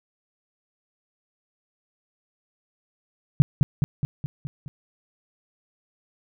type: tone with echo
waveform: sine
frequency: 142.1 Hz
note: C#3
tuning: 43 cents sharp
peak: -8 dBFS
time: 3.4-3.42 s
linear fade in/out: 0 ms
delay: 210 ms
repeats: 6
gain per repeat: -4 dB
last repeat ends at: 4.68 s
effects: none